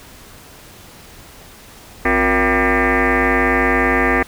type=tone with frequency modulation; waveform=sine; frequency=773 Hz; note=G5; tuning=24 cents flat; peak=-12 dBFS; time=2.05-4.23 s; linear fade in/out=5 ms; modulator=207 Hz; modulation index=6.6; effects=pink hiss -41 dBFS RMS until 4.27 s